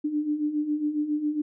sine beating tone pair, 293.7 / 301 Hz, D4 / D4, 0 / +43 cents, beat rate 7.3 Hz, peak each -31 / -25 dBFS, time 0.04-1.42 s, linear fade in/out 10 ms, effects none

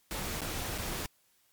pink noise with dropouts, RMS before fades -36 dBFS, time 0.11-1.06 s, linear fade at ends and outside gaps 0 ms, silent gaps 0.407-0.417 / 0.779-0.783 s, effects white hiss -69 dBFS RMS until 1.52 s + MP3 96 kbps

